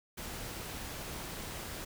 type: noise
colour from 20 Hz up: pink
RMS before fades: -42 dBFS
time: 0.17-1.85 s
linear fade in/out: 10 ms
effects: none